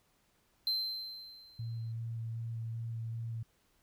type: tone with exponential decay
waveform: triangle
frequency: 4105 Hz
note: C8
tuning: 34 cents flat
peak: -27 dBFS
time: 0.67-1.92 s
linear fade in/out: 1 ms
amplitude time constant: 270 ms
type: tone with vibrato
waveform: sine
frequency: 114.4 Hz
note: A#2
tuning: 32 cents flat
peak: -36 dBFS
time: 1.59-3.43 s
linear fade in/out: 5 ms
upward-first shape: square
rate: 2.6 Hz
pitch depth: 10 cents each way
effects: pink hiss -72 dBFS RMS until 3.82 s